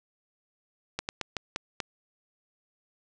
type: slowing click train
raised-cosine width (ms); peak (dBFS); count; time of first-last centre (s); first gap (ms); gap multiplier
0.2; -13; 6; 0.99-1.802; 99; 1.25
effects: resampled to 22050 Hz + 7-bit